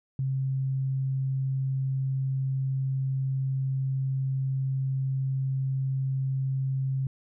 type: tone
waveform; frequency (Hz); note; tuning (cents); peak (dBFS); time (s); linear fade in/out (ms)
sine; 133.6; C3; +36; -25; 0.19-7.07; 2
effects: none